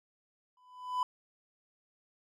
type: tone with exponential growth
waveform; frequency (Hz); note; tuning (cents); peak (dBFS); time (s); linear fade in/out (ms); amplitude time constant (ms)
triangle; 1000; B5; +21; -24; 0.57-1.03; 2; 100
effects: none